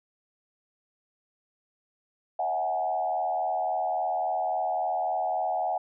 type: tone with frequency modulation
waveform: sine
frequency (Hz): 738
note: F#5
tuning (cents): -5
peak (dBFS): -25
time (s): 2.39-5.78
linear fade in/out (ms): 5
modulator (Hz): 83.6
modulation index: 1.1
effects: none